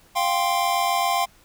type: chord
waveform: square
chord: F suspended second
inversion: none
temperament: just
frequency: 698.5 / 785.8 / 1047.7 Hz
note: F5 / G5 / C6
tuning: 0 / +4 / +2 cents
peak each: -25 dBFS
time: 0.15-1.26 s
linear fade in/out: 20 ms
effects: pink hiss -55 dBFS RMS until 1.44 s